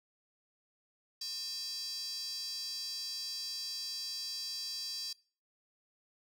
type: tone with high-pass filter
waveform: square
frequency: 362.6 Hz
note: F#4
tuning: 35 cents flat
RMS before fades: -40 dBFS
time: 1.21-5.13 s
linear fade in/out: 5 ms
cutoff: 4800 Hz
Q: 7.4
effects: noise-tail reverb RT60 0.4 s tail -24 dB re dry